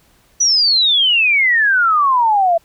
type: exponential sweep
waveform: sine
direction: down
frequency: 5990 to 657 Hz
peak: -10 dBFS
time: 0.4-2.58 s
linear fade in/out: 10 ms
effects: pink hiss -54 dBFS RMS until 2.64 s